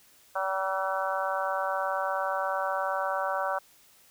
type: harmonic tone with a mistuned harmonic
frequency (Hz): 191.6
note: G3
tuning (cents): -39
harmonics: 3 / 4 / 5 / 6 / 7 / 8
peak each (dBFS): -32 / -33 / -34 / -35 / -35 / -36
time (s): 0.35-3.59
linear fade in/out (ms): 10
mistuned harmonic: 8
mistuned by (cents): -24
effects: white hiss -59 dBFS RMS until 4.1 s